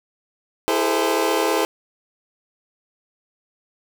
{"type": "tone cluster", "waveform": "25% pulse", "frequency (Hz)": [330, 408.9, 443.6, 517], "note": ["E4", "G#4", "A4", "C5"], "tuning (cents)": [2, -27, 14, -21], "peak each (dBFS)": -20, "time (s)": [0.68, 1.65], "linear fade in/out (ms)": 0, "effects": []}